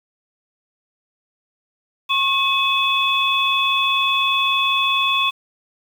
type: tone cluster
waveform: sine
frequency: 1087 / 2558 / 3442 Hz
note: C#6 / D#7 / A7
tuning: -34 / +47 / -39 cents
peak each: -20 dBFS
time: 2.09-5.31 s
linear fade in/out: 20 ms
effects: 7-bit